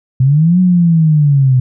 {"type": "linear two-way sweep", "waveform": "sine", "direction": "up then down", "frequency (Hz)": [125.5, 185.1, 125.5], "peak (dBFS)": -6, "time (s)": [0.2, 1.6], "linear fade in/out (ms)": 5, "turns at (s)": 0.6, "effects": []}